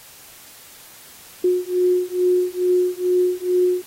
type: beating tone pair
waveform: sine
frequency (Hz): 360.5 / 362.8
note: F#4 / F#4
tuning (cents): -45 / -34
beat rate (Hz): 2.3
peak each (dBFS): -19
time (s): 1.44-3.82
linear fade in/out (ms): 5
effects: white hiss -44 dBFS RMS until 3.86 s + AAC 48 kbps